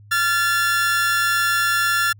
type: tone pair together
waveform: 40% pulse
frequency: 1378 / 1736.2 Hz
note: F6 / A6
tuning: -24 / -24 cents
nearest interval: major third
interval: 400 cents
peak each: -19 dBFS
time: 0.11-2.13 s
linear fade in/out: 10 ms
effects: added 103 Hz sine -43 dBFS peak until 2.19 s